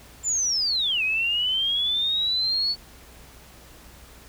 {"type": "linear two-way sweep", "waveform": "sine", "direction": "down then up", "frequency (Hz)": [7270, 2497, 4466], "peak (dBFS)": -21, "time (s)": [0.23, 2.76], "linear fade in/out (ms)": 50, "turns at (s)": 1.03, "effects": ["added 60 Hz sine -51 dBFS peak until 4.28 s", "pink hiss -49 dBFS RMS until 4.28 s"]}